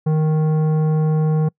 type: tone with tanh clipping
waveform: sine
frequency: 155.56 Hz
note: D#3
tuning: in tune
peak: -16 dBFS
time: 0.06-1.49 s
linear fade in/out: 10 ms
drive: 12 dB
effects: noise-tail reverb RT60 0.1 s tail -26 dB re dry